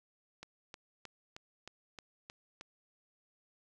click train, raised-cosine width 0.2 ms, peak -29 dBFS, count 8, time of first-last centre 0.43-2.611 s, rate 3.21 Hz, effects none

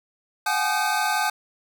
square tone cluster, 730 / 775 / 847 / 1225 / 1540 Hz, F#5 / G5 / G#5 / D#6 / G6, -24 / -20 / +34 / -27 / -31 cents, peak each -30 / -32 / -26 / -30 / -27 dBFS, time 0.46-1.3 s, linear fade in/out 5 ms, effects none

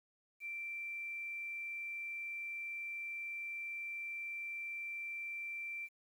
sine tone, 2349 Hz, D7, in tune, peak -40 dBFS, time 0.4-5.89 s, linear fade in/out 50 ms, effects 11-bit

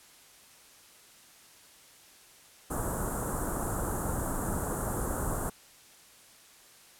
pink band-stop noise, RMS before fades -32 dBFS, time 2.7-5.5 s, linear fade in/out 10 ms, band 1500 to 7400 Hz, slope 48 dB/octave, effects white hiss -56 dBFS RMS until 6.99 s + low-pass 12000 Hz 12 dB/octave

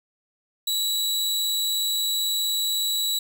sawtooth tone with amplitude modulation, 3913 Hz, B7, 17 cents flat, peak -18 dBFS, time 0.67-3.19 s, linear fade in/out 5 ms, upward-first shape sine, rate 178 Hz, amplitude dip 30%, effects none

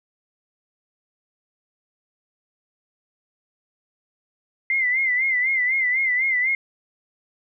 sine tone with vibrato, 2058 Hz, C7, 29 cents flat, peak -18 dBFS, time 4.7-6.55 s, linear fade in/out 2 ms, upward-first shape sine, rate 4 Hz, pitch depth 82 cents each way, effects none

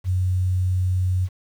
sine tone with quantisation, 92 Hz, F#2, 9 cents flat, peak -18 dBFS, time 0.04-1.29 s, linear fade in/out 50 ms, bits 8, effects none

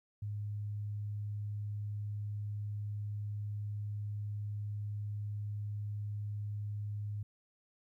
sine tone, 103.83 Hz, G#2, in tune, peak -36 dBFS, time 0.22-7.23 s, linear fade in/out 5 ms, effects 13-bit

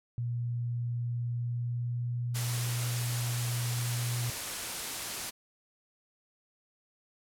sine tone with pitch glide, 119.7 to 120.81 Hz, A#2 to B2, +46 to -38 cents, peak -30 dBFS, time 0.18-4.3 s, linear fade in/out 0 ms, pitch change +16 cents, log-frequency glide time 1.33-2.09 s
white noise, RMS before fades -36 dBFS, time 2.34-5.31 s, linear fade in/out 20 ms
effects low-pass 12000 Hz 12 dB/octave

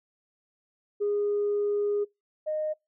sine tone pair in turn, 411.2 / 616.1 Hz, G#4 / D#5, -17 / -17 cents, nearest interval perfect fifth, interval 700 cents, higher second, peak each -23 / -26 dBFS, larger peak first, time 1-2.05 / 2.46-2.74 s, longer first, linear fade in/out 20 ms, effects noise-tail reverb RT60 0.2 s tail -25 dB re dry + tanh soft clip ceiling -20 dBFS

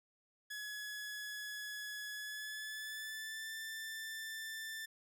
sawtooth tone with pitch glide, 1692 to 1774.1 Hz, G#6 to A6, +32 to +14 cents, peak -39 dBFS, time 0.5-4.86 s, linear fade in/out 10 ms, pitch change +82 cents, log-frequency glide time 2.11-3.53 s, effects none

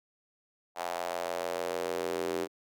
square tone with high-pass filter sweep, 43.34 Hz, F1, 12 cents flat, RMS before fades -34 dBFS, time 0.75-2.48 s, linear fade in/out 50 ms, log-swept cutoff 740 to 370 Hz, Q 3.1, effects none

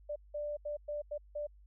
sine tone bursts at uneven times, 590 Hz, D5, 8 cents sharp, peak -35 dBFS, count 6, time 0.09-0.16 / 0.34-0.57 / 0.65-0.77 / 0.88-1.02 / 1.11-1.18 / 1.35-1.47 s, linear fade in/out 10 ms, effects added 50 Hz sine -56 dBFS peak until 1.66 s

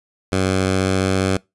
10% pulse tone with pitch glide, 94.4 to 95.06 Hz, F#2 to F#2, +35 to +47 cents, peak -8 dBFS, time 0.32-1.37 s, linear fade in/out 5 ms, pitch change +12 cents, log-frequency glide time 0.56-1.22 s, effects noise-tail reverb RT60 0.2 s tail -23 dB re dry + resampled to 24000 Hz

